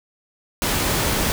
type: noise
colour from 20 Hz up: pink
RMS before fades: -21 dBFS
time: 0.62-1.32 s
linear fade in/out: 0 ms
effects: none